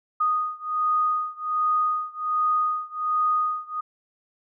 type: beating tone pair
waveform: sine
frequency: 1239 / 1240.3 Hz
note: D#6 / D#6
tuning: -8 / -6 cents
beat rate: 1.3 Hz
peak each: -24 / -25 dBFS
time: 0.2-3.81 s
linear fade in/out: 10 ms
effects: none